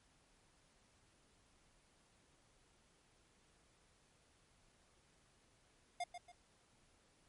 square tone with echo, 708 Hz, F5, 23 cents sharp, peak -39 dBFS, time 6-6.04 s, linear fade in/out 5 ms, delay 140 ms, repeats 2, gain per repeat -9 dB, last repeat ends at 6.32 s, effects pink hiss -72 dBFS RMS until 7.28 s + MP3 48 kbps

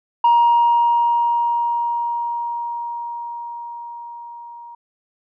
sine tone with level ramp, 944 Hz, A#5, 22 cents sharp, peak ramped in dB -8 to -35 dBFS, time 0.24-4.75 s, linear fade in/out 5 ms, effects tanh soft clip ceiling -8 dBFS

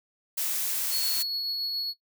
blue noise, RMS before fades -29 dBFS, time 0.37-1.23 s, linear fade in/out 10 ms
triangle tone with tremolo, 4365 Hz, C#8, 28 cents flat, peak -26 dBFS, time 0.9-1.94 s, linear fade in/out 50 ms, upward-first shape triangle, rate 7.1 Hz, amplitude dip 25%
effects noise-tail reverb RT60 0.1 s tail -17 dB re dry

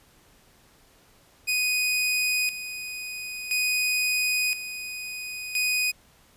sawtooth tone with tremolo, 2490 Hz, D#7, 1 cent sharp, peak -19 dBFS, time 1.47-5.92 s, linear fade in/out 20 ms, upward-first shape square, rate 0.49 Hz, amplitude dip 70%, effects pink hiss -58 dBFS RMS until 6.36 s + resampled to 32000 Hz

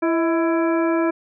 harmonic tone with a mistuned harmonic, 333.1 Hz, E4, 18 cents sharp, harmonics 1 / 2 / 3 / 4 / 5 / 7, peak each -18 / -24 / -28 / -30 / -32 / -35 dBFS, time 0.02-1.11 s, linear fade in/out 10 ms, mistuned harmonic 2, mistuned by -58 cents, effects none

